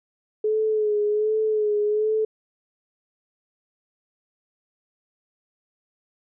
sine tone with vibrato, 426.1 Hz, G#4, 44 cents sharp, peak -19 dBFS, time 0.44-2.25 s, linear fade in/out 5 ms, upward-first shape sine, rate 1.3 Hz, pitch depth 40 cents each way, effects none

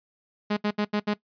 sawtooth tone bursts at uneven times, 208.5 Hz, G#3, 7 cents sharp, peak -19 dBFS, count 5, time 0.5-0.57 / 0.64-0.71 / 0.78-0.85 / 0.93-1 / 1.07-1.14 s, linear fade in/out 10 ms, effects noise-tail reverb RT60 0.1 s tail -19 dB re dry + resampled to 11025 Hz

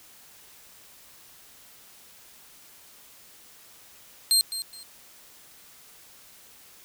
25% pulse tone with echo, 4186 Hz, C8, in tune, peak -13 dBFS, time 4.31-4.41 s, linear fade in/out 0 ms, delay 210 ms, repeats 2, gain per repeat -12 dB, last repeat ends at 4.83 s, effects white hiss -52 dBFS RMS until 6.84 s

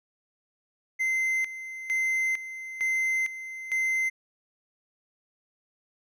triangle tone with tremolo, 2071 Hz, C7, 18 cents flat, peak -22 dBFS, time 0.99-4.1 s, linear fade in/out 20 ms, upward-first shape square, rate 1.1 Hz, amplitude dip 75%, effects none

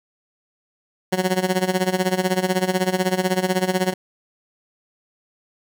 15% pulse tone with tremolo, 185 Hz, F#3, in tune, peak -9 dBFS, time 1.12-3.94 s, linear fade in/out 10 ms, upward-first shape sine, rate 16 Hz, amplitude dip 85%, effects none

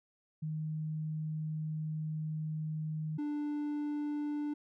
sine / triangle tone pair in turn, 155.56 / 295 Hz, D#3 / D4, 0 / +8 cents, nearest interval major seventh, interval 1108 cents, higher second, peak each -34 / -31 dBFS, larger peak second, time 0.42-3.18 / 3.18-4.54 s, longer first, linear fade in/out 10 ms, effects none

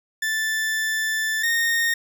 40% pulse tone pair in turn, 1760 / 1847.4 Hz, A6 / A#6, 0 / -16 cents, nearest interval minor second, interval 84 cents, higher second, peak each -21 / -18 dBFS, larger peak second, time 0.22-1.43 / 1.43-1.94 s, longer first, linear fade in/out 5 ms, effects none

